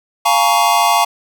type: chord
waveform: square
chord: Bb minor seventh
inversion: second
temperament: just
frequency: 699.2 / 839.1 / 932.3 / 1118.8 Hz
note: F5 / Ab5 / Bb5 / Db6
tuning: +2 / +18 / 0 / +16 cents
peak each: -17 dBFS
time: 0.25-1.05 s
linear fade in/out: 10 ms
effects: none